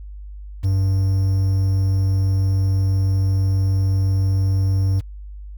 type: tone with quantisation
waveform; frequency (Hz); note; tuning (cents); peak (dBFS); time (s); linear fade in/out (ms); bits
triangle; 96.1; G2; -34; -13; 0.63-5.01; 20; 7
effects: added 50 Hz sine -32 dBFS peak until 5.57 s